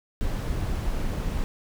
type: noise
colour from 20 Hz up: brown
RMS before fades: -27 dBFS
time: 0.21-1.44 s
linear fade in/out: 0 ms
effects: none

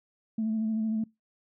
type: tone with vibrato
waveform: sine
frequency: 220 Hz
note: A3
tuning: in tune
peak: -25 dBFS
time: 0.38-1.04 s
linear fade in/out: 5 ms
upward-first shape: sine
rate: 13 Hz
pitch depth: 29 cents each way
effects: noise-tail reverb RT60 0.2 s tail -24 dB re dry + tanh soft clip ceiling -22 dBFS

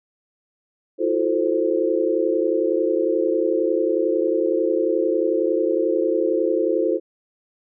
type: chord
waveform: sine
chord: F# half-diminished seventh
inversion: third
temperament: equal with one note detuned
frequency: 329.6 / 360.7 / 440 / 523.3 Hz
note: E4 / F#4 / A4 / C5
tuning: 0 / -44 / 0 / 0 cents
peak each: -23 dBFS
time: 0.98-7 s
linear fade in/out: 50 ms
effects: none

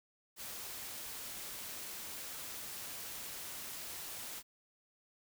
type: noise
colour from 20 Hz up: white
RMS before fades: -45 dBFS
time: 0.36-4.43 s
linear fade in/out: 50 ms
effects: none

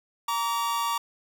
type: tone pair together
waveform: 45% pulse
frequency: 932.3 / 1148.9 Hz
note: A#5 / D6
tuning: 0 / -38 cents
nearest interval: major third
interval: 362 cents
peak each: -28 dBFS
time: 0.28-0.98 s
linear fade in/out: 5 ms
effects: none

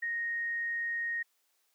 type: tone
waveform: sine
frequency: 1864.7 Hz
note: A#6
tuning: in tune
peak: -31 dBFS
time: 0.02-1.23 s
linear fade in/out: 10 ms
effects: white hiss -74 dBFS RMS until 1.74 s + high-pass 400 Hz 12 dB/octave

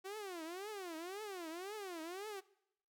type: tone with vibrato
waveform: sawtooth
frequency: 370 Hz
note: F#4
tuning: in tune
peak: -40 dBFS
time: 0.04-2.41 s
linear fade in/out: 20 ms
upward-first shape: triangle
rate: 1.9 Hz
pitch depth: 300 cents each way
effects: noise-tail reverb RT60 0.8 s tail -21 dB re dry

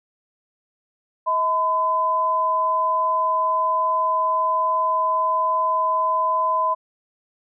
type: tone pair together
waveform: sine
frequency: 638 / 1012.8 Hz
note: D#5 / B5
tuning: +43 / +43 cents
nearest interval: minor sixth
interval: 800 cents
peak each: -26 / -18 dBFS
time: 1.26-6.75 s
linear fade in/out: 20 ms
effects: none

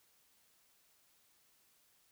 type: silence
effects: white hiss -71 dBFS RMS until 2.11 s

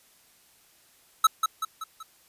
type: tone with echo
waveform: square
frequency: 1300 Hz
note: E6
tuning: 24 cents flat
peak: -15 dBFS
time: 1.24-1.27 s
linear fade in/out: 5 ms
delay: 190 ms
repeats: 4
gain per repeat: -6 dB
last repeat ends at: 2.03 s
effects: white hiss -60 dBFS RMS until 2.28 s + resampled to 32000 Hz

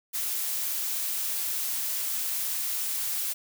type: noise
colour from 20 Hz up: blue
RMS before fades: -30 dBFS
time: 0.13-3.34 s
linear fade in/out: 20 ms
effects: none

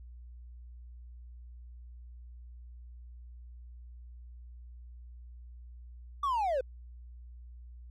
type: linear sweep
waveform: triangle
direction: down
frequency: 1174.7 to 490 Hz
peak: -25 dBFS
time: 6.23-6.61 s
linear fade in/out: 5 ms
effects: tanh soft clip ceiling -21 dBFS + added 60 Hz sine -46 dBFS peak until 7.9 s

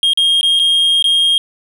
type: tone with dropouts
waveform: triangle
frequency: 3235 Hz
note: G#7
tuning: 46 cents flat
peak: -8 dBFS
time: 0.03-1.38 s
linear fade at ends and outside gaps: 1 ms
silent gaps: 0.134-0.174 / 0.411-0.43 / 0.592-0.597 / 1.025-1.042 s
effects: none

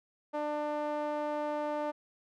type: tone with band-pass filter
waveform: sawtooth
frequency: 297.9 Hz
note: D4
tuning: 25 cents sharp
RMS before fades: -34 dBFS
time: 0.33-1.92 s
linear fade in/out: 20 ms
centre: 730 Hz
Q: 2.4
effects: none

